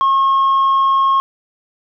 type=tone with tanh clipping; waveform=sine; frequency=1083 Hz; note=C#6; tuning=41 cents flat; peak=-11 dBFS; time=0.01-1.2 s; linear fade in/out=0 ms; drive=1 dB; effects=none